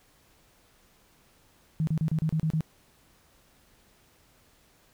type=tone bursts; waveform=sine; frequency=158 Hz; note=D#3; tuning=27 cents sharp; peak=-23 dBFS; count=8; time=1.8-2.607 s; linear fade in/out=0 ms; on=72 ms; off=33 ms; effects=pink hiss -62 dBFS RMS until 4.93 s